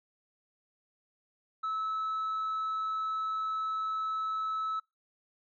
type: tone with tanh clipping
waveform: sine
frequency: 1301 Hz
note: E6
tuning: 23 cents flat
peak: -31 dBFS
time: 1.63-4.8 s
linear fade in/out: 10 ms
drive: 1 dB
effects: noise-tail reverb RT60 0.2 s tail -25 dB re dry